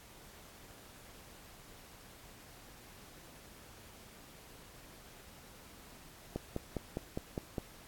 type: click train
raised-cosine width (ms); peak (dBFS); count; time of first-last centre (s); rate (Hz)
2; -22; 7; 6.36-7.582; 4.91
effects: pink hiss -56 dBFS RMS until 7.87 s + AAC 64 kbps